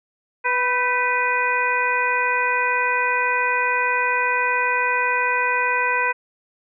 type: harmonic tone with a mistuned harmonic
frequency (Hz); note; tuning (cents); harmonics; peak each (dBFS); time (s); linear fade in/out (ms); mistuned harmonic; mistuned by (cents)
493.9; B4; 0; 1 / 2 / 3 / 4 / 5; -28 / -22 / -24 / -25 / -24; 0.44-6.13; 20; 3; +55
effects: none